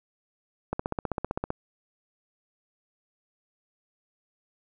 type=click train; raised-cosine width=1 ms; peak=-14 dBFS; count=13; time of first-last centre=0.73-1.504 s; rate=15.5 Hz; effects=none